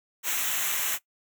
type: noise with comb filter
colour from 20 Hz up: white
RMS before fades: -28 dBFS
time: 0.23-0.99 s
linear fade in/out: 50 ms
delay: 0.21 ms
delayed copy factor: -0.75
effects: noise-tail reverb RT60 0.1 s tail -19 dB re dry